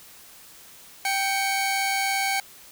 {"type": "tone pair together", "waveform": "sawtooth", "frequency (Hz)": [782, 2229], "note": ["G5", "C#7"], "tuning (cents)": [-4, 9], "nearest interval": "octave + tritone", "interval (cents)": 1813, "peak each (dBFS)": [-21, -23], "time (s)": [1.05, 2.4], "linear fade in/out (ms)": 2, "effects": ["white hiss -48 dBFS RMS until 2.71 s"]}